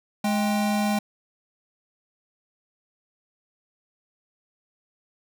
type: tone pair together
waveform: square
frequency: 210 / 792.9 Hz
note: G#3 / G5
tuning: +19 / +20 cents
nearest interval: octave + major seventh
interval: 2301 cents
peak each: -23 / -29 dBFS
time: 0.24-0.99 s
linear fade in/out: 5 ms
effects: none